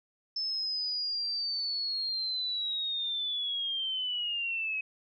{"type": "linear sweep", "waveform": "sine", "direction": "down", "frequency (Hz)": [5274, 2539], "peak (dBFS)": -30, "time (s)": [0.36, 4.81], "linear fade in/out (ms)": 5, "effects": []}